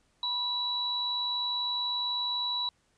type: tone pair together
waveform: sine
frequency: 981 / 3924 Hz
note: B5 / B7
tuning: -12 / -12 cents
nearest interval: 2 octaves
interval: 2400 cents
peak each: -36 / -29 dBFS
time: 0.23-2.69 s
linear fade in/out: 2 ms
effects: pink hiss -70 dBFS RMS until 2.97 s + resampled to 22050 Hz